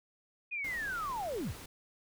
sine linear sweep, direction down, 2500 to 37.75 Hz, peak -34 dBFS, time 0.51-1.53 s, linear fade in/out 20 ms
pink noise, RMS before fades -48 dBFS, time 0.64-1.66 s, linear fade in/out 5 ms
effects none

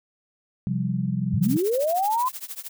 sine chord, C suspended fourth, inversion none, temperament equal, 130.81 / 174.61 / 196 Hz, C3 / F3 / G3, 0 / 0 / 0 cents, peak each -27 dBFS, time 0.67-1.57 s, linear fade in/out 0 ms
sine linear sweep, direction up, 77.78 to 1046.5 Hz, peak -20 dBFS, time 1.33-2.29 s, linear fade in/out 10 ms
blue noise with tremolo, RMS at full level -32 dBFS, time 1.42-2.69 s, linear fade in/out 20 ms, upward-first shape triangle, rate 13 Hz, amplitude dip 100%
effects none

